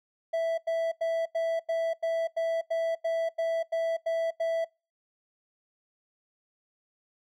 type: tone bursts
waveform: triangle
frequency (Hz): 659.3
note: E5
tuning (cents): 0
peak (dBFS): -23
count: 13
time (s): 0.33-4.648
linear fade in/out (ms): 10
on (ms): 250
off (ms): 89
effects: noise-tail reverb RT60 0.3 s tail -26 dB re dry